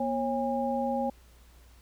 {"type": "tone cluster", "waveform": "sine", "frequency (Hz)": [239.8, 545, 813], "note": ["A#3", "C#5", "G#5"], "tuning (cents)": [49, -29, -37], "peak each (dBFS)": -31, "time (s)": [0, 1.1], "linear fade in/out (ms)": 5, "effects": ["added 60 Hz sine -54 dBFS peak until 1.81 s", "pink hiss -61 dBFS RMS until 1.81 s"]}